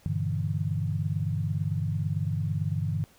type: chord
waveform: sine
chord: E half-diminished seventh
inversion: first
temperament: equal with one note detuned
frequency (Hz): 98 / 117.9 / 146.83 / 164.81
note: G2 / Bb2 / D3 / E3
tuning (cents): 0 / +20 / 0 / 0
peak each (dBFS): -30 / -34 / -30 / -33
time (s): 0.06-3.04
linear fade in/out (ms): 0
effects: pink hiss -59 dBFS RMS until 3.18 s